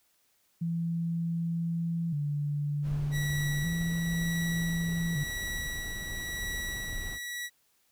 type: tone with vibrato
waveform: sine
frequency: 156.4 Hz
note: D#3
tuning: 9 cents sharp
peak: -28 dBFS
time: 0.61-5.24 s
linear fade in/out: 10 ms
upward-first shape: square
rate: 0.33 Hz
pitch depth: 120 cents each way
type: noise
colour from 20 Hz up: brown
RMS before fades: -40 dBFS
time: 2.82-7.19 s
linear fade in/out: 50 ms
type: tone with tremolo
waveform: sawtooth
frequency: 1937 Hz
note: B6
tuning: 34 cents flat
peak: -30 dBFS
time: 3.11-7.5 s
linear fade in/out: 50 ms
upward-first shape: sine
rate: 0.95 Hz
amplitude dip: 35%
effects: white hiss -70 dBFS RMS until 7.91 s